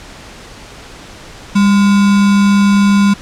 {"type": "tone with sample-and-hold", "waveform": "sine", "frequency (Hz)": 200, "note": "G3", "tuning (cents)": 35, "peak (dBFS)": -6, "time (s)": [1.55, 3.14], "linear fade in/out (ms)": 10, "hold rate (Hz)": 1225, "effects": ["pink hiss -34 dBFS RMS until 3.21 s", "low-pass 7000 Hz 12 dB/octave"]}